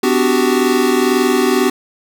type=chord; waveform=square; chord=G major seventh; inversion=first; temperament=equal with one note detuned; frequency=253.3 / 293.7 / 370 / 392 Hz; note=B3 / D4 / F#4 / G4; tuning=+44 / 0 / 0 / 0 cents; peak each=-17 / -21 / -17 / -18 dBFS; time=0.03-1.7 s; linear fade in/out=5 ms; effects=none

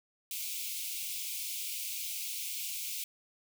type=high-pass noise; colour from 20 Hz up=white; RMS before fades=-38 dBFS; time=0.31-3.04 s; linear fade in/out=2 ms; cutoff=2200 Hz; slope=96 dB/octave; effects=none

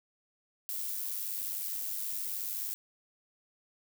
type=noise with amplitude modulation; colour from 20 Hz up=violet; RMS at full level=-34 dBFS; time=0.69-2.74 s; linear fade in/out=0 ms; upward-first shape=sine; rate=99.1 Hz; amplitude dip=50%; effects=none

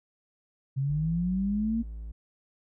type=linear sweep; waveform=sine; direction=up; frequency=131.1 to 233.1 Hz; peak=-25 dBFS; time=0.76-1.83 s; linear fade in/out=20 ms
type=tone; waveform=triangle; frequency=55.1 Hz; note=A1; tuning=3 cents sharp; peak=-34 dBFS; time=0.89-2.12 s; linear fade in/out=10 ms
effects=none

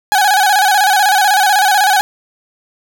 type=tone with vibrato; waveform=30% pulse; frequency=793 Hz; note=G5; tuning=20 cents sharp; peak=-6 dBFS; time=0.12-2.01 s; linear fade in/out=0 ms; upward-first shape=square; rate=16 Hz; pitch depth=82 cents each way; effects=none

